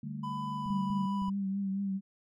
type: chord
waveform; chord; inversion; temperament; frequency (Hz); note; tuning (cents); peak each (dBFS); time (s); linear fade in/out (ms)
sine; D suspended fourth; none; just; 146.83 / 195.78 / 220.2; D3 / G3 / A3; 0 / -2 / +2; -40 / -42 / -40; 0.03-1.06; 5
type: tone with pitch glide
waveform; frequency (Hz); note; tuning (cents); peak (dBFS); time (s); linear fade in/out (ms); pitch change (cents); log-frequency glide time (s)
triangle; 1000 to 988.5; B5 to B5; +21 to +1; -34; 0.23-1.3; 10; -20; 0.49-0.8
type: tone with vibrato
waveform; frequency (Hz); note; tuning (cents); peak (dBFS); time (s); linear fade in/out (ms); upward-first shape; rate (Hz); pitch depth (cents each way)
sine; 195.8; G3; -2; -30; 0.65-2.01; 50; triangle; 4.5; 43
type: clicks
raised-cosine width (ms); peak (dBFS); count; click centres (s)
5; -35; 5; 0.661 / 0.703 / 0.902 / 1.22 / 1.283
effects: none